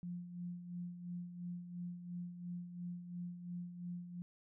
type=tone with tremolo; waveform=sine; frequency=175.9 Hz; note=F3; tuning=13 cents sharp; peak=-40 dBFS; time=0.03-4.22 s; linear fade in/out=0 ms; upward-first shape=sine; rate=2.9 Hz; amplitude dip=60%; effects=none